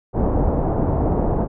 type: low-pass noise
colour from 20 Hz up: pink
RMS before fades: -19 dBFS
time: 0.13-1.48 s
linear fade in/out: 50 ms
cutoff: 820 Hz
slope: 24 dB/octave
effects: none